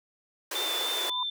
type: high-pass noise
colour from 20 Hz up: pink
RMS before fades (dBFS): -34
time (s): 0.51-1.1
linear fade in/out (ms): 5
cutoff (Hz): 340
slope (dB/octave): 48
type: tone with vibrato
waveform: sine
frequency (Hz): 3543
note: A7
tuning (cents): +11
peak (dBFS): -29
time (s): 0.55-1.3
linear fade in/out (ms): 5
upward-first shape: triangle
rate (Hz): 3.4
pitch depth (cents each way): 24
type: tone with exponential growth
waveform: sine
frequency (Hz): 1000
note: B5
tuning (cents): +21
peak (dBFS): -28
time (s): 0.67-1.23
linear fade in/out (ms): 2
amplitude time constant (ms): 120
effects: none